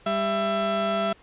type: tone pair together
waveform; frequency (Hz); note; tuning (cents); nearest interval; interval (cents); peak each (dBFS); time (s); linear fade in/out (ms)
30% pulse; 198.6 / 666.4; G3 / E5; +23 / +19; octave + major sixth; 2096; -26 / -21; 0.06-1.13; 5
effects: pink hiss -54 dBFS RMS until 1.22 s + resampled to 8000 Hz